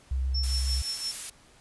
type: tone with vibrato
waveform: sine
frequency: 65.41 Hz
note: C2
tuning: in tune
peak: -25 dBFS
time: 0.11-0.82 s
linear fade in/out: 5 ms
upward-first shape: sine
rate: 7.7 Hz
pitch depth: 20 cents each way
type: tone with tremolo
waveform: sine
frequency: 5400 Hz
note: E8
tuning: 41 cents sharp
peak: -28 dBFS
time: 0.34-1.12 s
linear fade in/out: 10 ms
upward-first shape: triangle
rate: 5.8 Hz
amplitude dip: 80%
type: noise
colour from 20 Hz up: blue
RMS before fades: -34 dBFS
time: 0.43-1.3 s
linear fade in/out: 5 ms
effects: pink hiss -57 dBFS RMS until 1.6 s + resampled to 24000 Hz